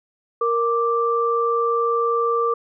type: tone pair together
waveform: sine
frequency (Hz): 466.2 / 1174.7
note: A#4 / D6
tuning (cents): 0 / 0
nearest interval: octave + major third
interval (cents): 1600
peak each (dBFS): -20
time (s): 0.41-2.54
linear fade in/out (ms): 5
effects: none